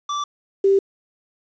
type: tone pair in turn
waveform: square / sine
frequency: 1166 / 391.8 Hz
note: D6 / G4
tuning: -13 / -1 cents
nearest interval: octave + perfect fifth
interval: 1888 cents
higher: first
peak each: -23 / -12 dBFS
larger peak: second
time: 0.09-0.24 / 0.64-0.79 s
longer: neither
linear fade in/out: 5 ms
effects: resampled to 16000 Hz + 8-bit